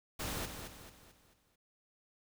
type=noise with echo; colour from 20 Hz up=pink; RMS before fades=-39 dBFS; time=0.19-0.46 s; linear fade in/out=10 ms; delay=220 ms; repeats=5; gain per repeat=-7 dB; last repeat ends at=1.56 s; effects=none